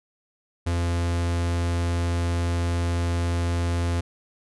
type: tone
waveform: 45% pulse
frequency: 85.9 Hz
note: F2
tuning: 28 cents flat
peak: -22 dBFS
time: 0.66-4.01 s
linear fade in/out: 10 ms
effects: resampled to 24000 Hz